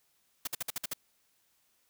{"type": "noise bursts", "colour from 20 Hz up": "white", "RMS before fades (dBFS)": -34, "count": 7, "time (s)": [0.45, 0.935], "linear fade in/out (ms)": 5, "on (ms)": 23, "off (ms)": 54, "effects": ["white hiss -72 dBFS RMS until 1.89 s"]}